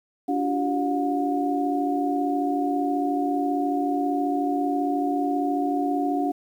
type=tone cluster; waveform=sine; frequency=287.3 / 345.7 / 380.3 / 719 Hz; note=D4 / F4 / F#4 / F#5; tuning=-38 / -18 / +48 / -50 cents; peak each=-24 / -33 / -31 / -26 dBFS; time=0.28-6.32 s; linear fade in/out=10 ms; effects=9-bit